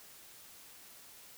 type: silence
effects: white hiss -55 dBFS RMS until 1.37 s